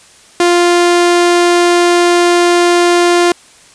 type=tone; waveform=sawtooth; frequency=349.2 Hz; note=F4; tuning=in tune; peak=-3 dBFS; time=0.4-3.32 s; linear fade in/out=2 ms; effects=white hiss -42 dBFS RMS until 3.74 s + resampled to 22050 Hz